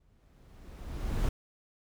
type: noise with exponential growth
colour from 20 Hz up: brown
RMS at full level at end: -28 dBFS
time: 0-1.29 s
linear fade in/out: 5 ms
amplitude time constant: 280 ms
effects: none